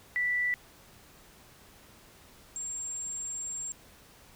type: tone pair in turn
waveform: sine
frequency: 1968 / 7430 Hz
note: B6 / A#8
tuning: -7 / -7 cents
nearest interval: octave + major seventh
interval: 2300 cents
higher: second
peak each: -26 / -34 dBFS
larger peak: first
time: 0.16-0.54 / 2.56-3.72 s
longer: second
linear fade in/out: 0 ms
effects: pink hiss -56 dBFS RMS until 4.35 s